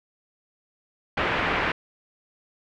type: low-pass noise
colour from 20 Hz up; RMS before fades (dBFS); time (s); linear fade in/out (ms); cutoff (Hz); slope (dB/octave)
white; -25; 1.17-1.72; 5; 2400; 24
effects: none